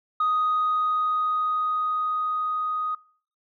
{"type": "tone with level ramp", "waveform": "sine", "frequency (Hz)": 1247, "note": "D#6", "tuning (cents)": 3, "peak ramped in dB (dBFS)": [-18, -24], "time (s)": [0.2, 2.95], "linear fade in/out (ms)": 5, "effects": ["noise-tail reverb RT60 0.5 s tail -25 dB re dry", "tanh soft clip ceiling -17 dBFS"]}